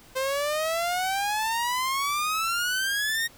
sawtooth exponential sweep, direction up, 518 to 1874 Hz, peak -21 dBFS, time 0.15-3.28 s, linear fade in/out 20 ms, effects pink hiss -52 dBFS RMS until 3.37 s

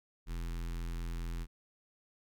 square tone with notch filter, 42.28 Hz, E1, 45 cents sharp, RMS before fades -38 dBFS, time 0.26-1.47 s, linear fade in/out 50 ms, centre 610 Hz, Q 0.97, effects none

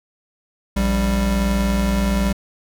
square tone pair together, 58.39 / 196.4 Hz, A#1 / G3, +4 / +4 cents, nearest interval octave + major sixth, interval 2100 cents, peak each -20 dBFS, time 0.76-2.33 s, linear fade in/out 10 ms, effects none

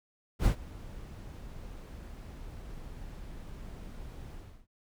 brown noise with ADSR envelope, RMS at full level -23 dBFS, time 0.39-4.67 s, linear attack 70 ms, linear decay 94 ms, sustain -21 dB, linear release 320 ms, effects none

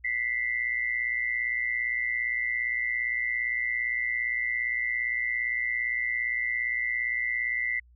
sine tone pair together, 1975.5 / 2093 Hz, B6 / C7, 0 / 0 cents, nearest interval minor second, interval 100 cents, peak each -28 / -30 dBFS, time 0.04-7.8 s, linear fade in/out 10 ms, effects added 60 Hz sine -54 dBFS peak until 7.95 s

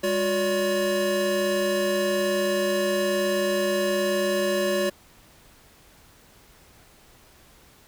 square tone cluster, 203.3 / 361.9 / 571 Hz, G#3 / F#4 / D5, -37 / -38 / -49 cents, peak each -31 / -27 / -25 dBFS, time 0.03-4.9 s, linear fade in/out 10 ms, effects pink hiss -54 dBFS RMS until 7.87 s

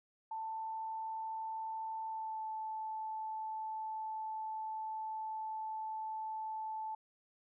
sine tone with pitch glide, 886 to 874.8 Hz, A5 to A5, +12 to -10 cents, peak -38 dBFS, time 0.31-6.95 s, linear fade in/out 5 ms, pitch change -22 cents, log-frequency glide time 2.07-2.45 s, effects none

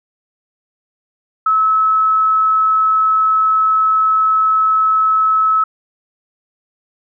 sine tone, 1296 Hz, E6, 30 cents flat, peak -10 dBFS, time 1.46-5.64 s, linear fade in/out 5 ms, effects none

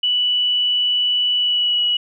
sine tone with pitch glide, 2960 to 2924 Hz, F#7 to F#7, 0 to -21 cents, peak -15 dBFS, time 0.03-1.97 s, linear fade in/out 5 ms, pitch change -21 cents, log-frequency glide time 1.36-1.84 s, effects none

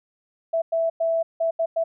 sine tone bursts at uneven times, 659.3 Hz, E5, in tune, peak -19 dBFS, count 6, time 0.53-0.62 / 0.72-0.9 / 1-1.23 / 1.4-1.51 / 1.59-1.66 / 1.76-1.84 s, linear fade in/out 10 ms, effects none

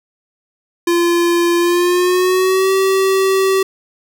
square tone with pitch glide, 344.2 to 384.1 Hz, F4 to G4, -25 to -35 cents, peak -12 dBFS, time 0.87-3.63 s, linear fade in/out 5 ms, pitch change +190 cents, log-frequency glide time 1.58-2.72 s, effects none

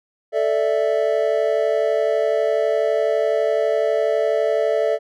triangle chord, A suspended fourth, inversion none, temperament equal, 440 / 587.3 / 659.3 Hz, A4 / D5 / E5, 0 / 0 / 0 cents, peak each -19 dBFS, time 0.32-4.99 s, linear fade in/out 50 ms, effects none

